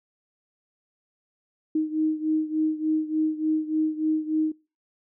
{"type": "beating tone pair", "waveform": "sine", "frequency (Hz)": [311.1, 314.5], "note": ["D#4", "D#4"], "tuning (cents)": [0, 19], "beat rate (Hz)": 3.4, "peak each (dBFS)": [-24, -27], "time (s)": [1.75, 4.52], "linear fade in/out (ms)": 5, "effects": ["noise-tail reverb RT60 0.3 s tail -23 dB re dry"]}